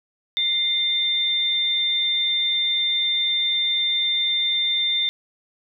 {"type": "tone pair together", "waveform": "sine", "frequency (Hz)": [2093, 3592], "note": ["C7", "A7"], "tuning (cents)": [0, 35], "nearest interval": "major sixth", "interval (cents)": 935, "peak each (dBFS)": [-29, -19], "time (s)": [0.37, 5.09], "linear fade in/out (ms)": 0, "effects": []}